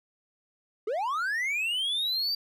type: linear sweep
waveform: triangle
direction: up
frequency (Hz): 392 to 4699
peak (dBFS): -25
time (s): 0.87-2.35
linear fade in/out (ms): 5
effects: none